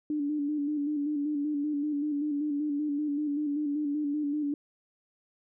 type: tone with vibrato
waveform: sine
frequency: 293.7 Hz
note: D4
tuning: in tune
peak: -27 dBFS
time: 0.1-4.54 s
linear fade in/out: 2 ms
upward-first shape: square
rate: 5.2 Hz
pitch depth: 42 cents each way
effects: none